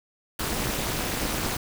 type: noise with amplitude modulation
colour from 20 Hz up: pink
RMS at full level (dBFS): -24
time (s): 0.39-1.57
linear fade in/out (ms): 5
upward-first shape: sine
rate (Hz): 254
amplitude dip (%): 100
effects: none